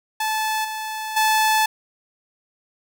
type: tone with level steps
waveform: sawtooth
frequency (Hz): 870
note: A5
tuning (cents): -20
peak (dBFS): -17 / -23 / -12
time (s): 0.2-1.66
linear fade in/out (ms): 5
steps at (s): 0.64 / 1.16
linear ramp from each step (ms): 10
effects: none